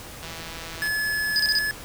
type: click train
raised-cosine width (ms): 0.2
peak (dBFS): -20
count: 107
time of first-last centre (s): 0.23-0.876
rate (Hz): 164
type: tone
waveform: square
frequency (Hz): 1714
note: A6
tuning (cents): -46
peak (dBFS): -24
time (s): 0.82-1.71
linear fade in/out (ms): 0
type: tone bursts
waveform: sine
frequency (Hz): 4984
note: D#8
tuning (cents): +2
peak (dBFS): -19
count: 4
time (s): 1.36-1.587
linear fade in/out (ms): 0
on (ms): 35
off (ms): 29
effects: pink hiss -40 dBFS RMS until 1.84 s